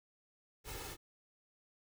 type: noise with comb filter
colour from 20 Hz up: pink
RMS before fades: -45 dBFS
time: 0.64-0.97 s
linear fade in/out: 50 ms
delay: 2.3 ms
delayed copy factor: +0.65
effects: none